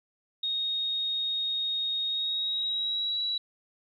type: tone with pitch glide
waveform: sine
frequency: 3729 to 3912 Hz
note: A#7 to B7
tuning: 0 to -17 cents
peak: -27 dBFS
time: 0.43-3.38 s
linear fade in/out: 5 ms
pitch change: +83 cents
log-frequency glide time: 2.06-3.22 s
effects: 11-bit